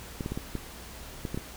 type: clicks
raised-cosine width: 3 ms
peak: -19 dBFS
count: 8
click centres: 0.208 / 0.261 / 0.32 / 0.375 / 0.553 / 1.252 / 1.345 / 1.375 s
effects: added 60 Hz sine -48 dBFS peak until 1.56 s + pink hiss -45 dBFS RMS until 1.56 s